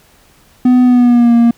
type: tone with pitch glide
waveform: triangle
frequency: 250 to 234.6 Hz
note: B3 to A#3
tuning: +21 to +11 cents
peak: -3 dBFS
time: 0.65-1.51 s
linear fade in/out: 5 ms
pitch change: -110 cents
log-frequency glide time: 0.84-1.34 s
effects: pink hiss -48 dBFS RMS until 1.57 s